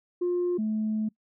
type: tone pair in turn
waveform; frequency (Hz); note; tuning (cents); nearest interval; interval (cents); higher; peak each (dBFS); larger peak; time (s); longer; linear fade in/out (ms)
sine; 354.4 / 216.4; F4 / A3; +25 / -29; major sixth; 854; first; -22 / -24; first; 0.21-0.58 / 0.58-1.09; second; 10
effects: noise-tail reverb RT60 0.1 s tail -23 dB re dry + tanh soft clip ceiling -21 dBFS